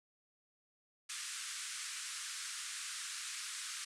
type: band-pass noise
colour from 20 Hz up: white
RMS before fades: -44 dBFS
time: 1.09-3.85 s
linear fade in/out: 10 ms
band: 1200 to 9600 Hz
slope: 48 dB/octave
effects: none